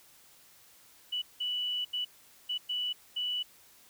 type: tone bursts at uneven times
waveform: sine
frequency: 2960 Hz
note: F#7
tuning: in tune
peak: -30 dBFS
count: 6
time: 1.12-1.22 / 1.4-1.85 / 1.93-2.05 / 2.49-2.58 / 2.69-2.93 / 3.16-3.43 s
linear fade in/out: 10 ms
effects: white hiss -59 dBFS RMS until 3.89 s